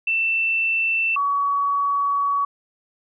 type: tone pair in turn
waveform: sine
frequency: 2673 / 1129.7 Hz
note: E7 / C#6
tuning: +23 / +32 cents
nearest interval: octave + minor third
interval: 1491 cents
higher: first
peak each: -18 dBFS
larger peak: neither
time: 0.07-1.16 / 1.16-2.45 s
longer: second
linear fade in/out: 5 ms
effects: none